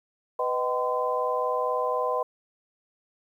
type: tone cluster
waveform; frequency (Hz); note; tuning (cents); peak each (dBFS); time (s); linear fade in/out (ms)
sine; 497.9 / 622 / 765 / 1023; B4 / D#5 / G5 / C6; +14 / -1 / -42 / -39; -28 / -30 / -33 / -28; 0.39-2.23; 5
effects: 10-bit